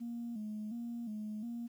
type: tone with vibrato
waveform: sine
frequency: 224 Hz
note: A3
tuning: 31 cents sharp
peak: -37 dBFS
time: 0-1.68 s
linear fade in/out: 20 ms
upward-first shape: square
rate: 1.4 Hz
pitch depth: 87 cents each way
effects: tanh soft clip ceiling -35 dBFS + 11-bit